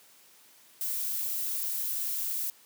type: noise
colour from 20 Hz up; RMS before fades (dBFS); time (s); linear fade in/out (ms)
violet; -32; 0.81-2.5; 0
effects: white hiss -58 dBFS RMS until 2.65 s + high-pass 150 Hz 12 dB/octave